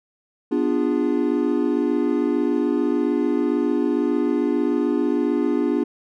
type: chord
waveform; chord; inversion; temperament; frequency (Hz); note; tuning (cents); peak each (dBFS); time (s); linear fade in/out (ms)
triangle; B diminished seventh; none; equal with one note detuned; 246.9 / 293.7 / 349.2 / 411; B3 / D4 / F4 / Ab4; 0 / 0 / 0 / -18; -22 / -20 / -22 / -24; 0.51-5.84; 10
effects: none

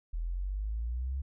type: exponential sweep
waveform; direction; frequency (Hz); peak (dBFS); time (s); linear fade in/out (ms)
sine; up; 39.98 to 69.3; -31; 0.13-1.22; 10
effects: none

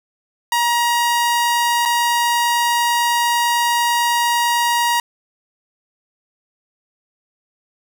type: tone with dropouts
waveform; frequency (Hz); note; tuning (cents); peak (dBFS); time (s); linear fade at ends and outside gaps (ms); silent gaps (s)
sawtooth; 949; A#5; +31; -11; 0.52-5; 2; 1.853-1.857
effects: none

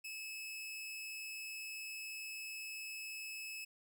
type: tone with amplitude modulation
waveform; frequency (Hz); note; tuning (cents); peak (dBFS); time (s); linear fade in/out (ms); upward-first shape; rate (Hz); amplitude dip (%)
sawtooth; 2593; E7; -29; -39; 0.04-3.65; 10; sine; 206; 30
effects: none

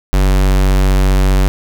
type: tone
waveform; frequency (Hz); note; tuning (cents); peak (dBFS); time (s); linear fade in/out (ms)
square; 47.57; F#1; +49; -9; 0.13-1.48; 0
effects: none

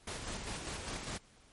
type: noise with tremolo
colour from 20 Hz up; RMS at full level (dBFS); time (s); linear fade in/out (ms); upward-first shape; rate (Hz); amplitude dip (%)
pink; -40; 0.07-1.18; 5; square; 5; 35
effects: pink hiss -63 dBFS RMS until 1.52 s + MP3 48 kbps

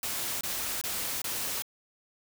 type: noise bursts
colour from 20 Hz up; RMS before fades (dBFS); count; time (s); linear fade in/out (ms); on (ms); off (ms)
white; -33; 4; 0.03-1.622; 2; 380; 24
effects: none

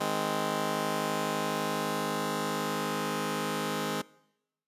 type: chord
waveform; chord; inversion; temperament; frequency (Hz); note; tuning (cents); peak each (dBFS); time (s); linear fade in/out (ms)
10% pulse; Ab major; second; just; 155.74 / 207.7 / 259.6; Eb3 / Ab3 / C4; +2 / 0 / -13; -27 / -24 / -26; 0-4.02; 10
effects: noise-tail reverb RT60 0.9 s tail -23 dB re dry + resampled to 32000 Hz

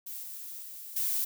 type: noise with level steps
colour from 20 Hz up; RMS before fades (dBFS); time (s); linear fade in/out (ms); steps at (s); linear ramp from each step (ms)
violet; -40 / -42 / -44 / -30; 0.06-1.25; 10; 0.23 / 0.62 / 0.96; 5
effects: none

